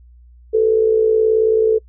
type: tone with amplitude modulation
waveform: sine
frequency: 440 Hz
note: A4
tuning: in tune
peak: -8 dBFS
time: 0.53-1.79 s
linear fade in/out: 20 ms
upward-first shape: sine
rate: 58.7 Hz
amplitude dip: 60%
effects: noise-tail reverb RT60 0.1 s tail -26 dB re dry + added 60 Hz sine -42 dBFS peak until 1.88 s